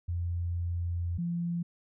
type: tone pair in turn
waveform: sine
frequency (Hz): 86.5 / 171.71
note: F2 / F3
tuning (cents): -16 / -29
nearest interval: octave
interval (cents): 1187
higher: second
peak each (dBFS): -29 / -29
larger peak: neither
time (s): 0.08-1.18 / 1.18-1.63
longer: first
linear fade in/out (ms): 10
effects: none